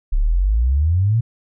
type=exponential sweep; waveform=sine; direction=up; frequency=32.7 to 120 Hz; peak=-13 dBFS; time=0.12-1.21 s; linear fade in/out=10 ms; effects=none